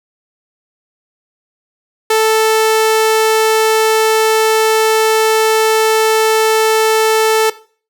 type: tone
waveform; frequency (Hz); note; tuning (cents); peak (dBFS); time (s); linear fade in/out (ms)
sawtooth; 440; A4; 0; -5; 2.1-7.5; 5
effects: noise-tail reverb RT60 0.4 s tail -17 dB re dry